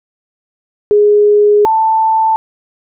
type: tone pair in turn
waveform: sine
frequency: 415.3 / 885.3 Hz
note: G#4 / A5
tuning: 0 / +10 cents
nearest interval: octave + minor second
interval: 1310 cents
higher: second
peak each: -5 / -8 dBFS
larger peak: first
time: 0.91-1.65 / 1.65-2.36 s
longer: first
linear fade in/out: 0 ms
effects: none